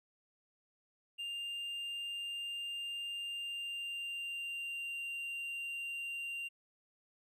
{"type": "tone with pitch glide", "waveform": "triangle", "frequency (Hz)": [2799, 2776], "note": ["F7", "F7"], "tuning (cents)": [3, -11], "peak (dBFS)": -37, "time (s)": [1.18, 6.49], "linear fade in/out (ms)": 20, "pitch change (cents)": -14, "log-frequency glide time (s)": [3.23, 4.99], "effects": []}